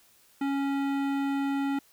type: tone with hard clipping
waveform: sine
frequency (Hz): 277.2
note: C#4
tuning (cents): 0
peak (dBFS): -28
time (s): 0.41-1.79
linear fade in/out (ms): 5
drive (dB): 16
effects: white hiss -61 dBFS RMS until 1.92 s